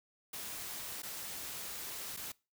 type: noise with dropouts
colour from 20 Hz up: white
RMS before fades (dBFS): -43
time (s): 0.33-2.32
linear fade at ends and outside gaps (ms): 5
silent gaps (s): 1.021-1.031 / 2.166-2.171
effects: noise-tail reverb RT60 0.3 s tail -23 dB re dry